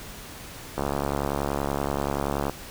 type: click train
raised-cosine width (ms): 1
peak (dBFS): -12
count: 122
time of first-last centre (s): 0.78-2.496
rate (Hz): 70.5
effects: pink hiss -41 dBFS RMS until 2.7 s